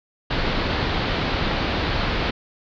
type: low-pass noise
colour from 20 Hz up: pink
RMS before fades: -23 dBFS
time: 0.3-2.31 s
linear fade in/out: 10 ms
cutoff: 4500 Hz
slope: 48 dB/octave
effects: none